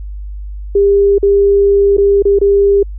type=tone with dropouts; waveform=sine; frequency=400.3 Hz; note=G4; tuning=36 cents sharp; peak=-6 dBFS; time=0.75-2.83 s; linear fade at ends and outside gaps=5 ms; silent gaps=1.183-1.228 / 1.969-1.98 / 2.224-2.252 / 2.389-2.413 s; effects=added 50 Hz sine -22 dBFS peak until 2.98 s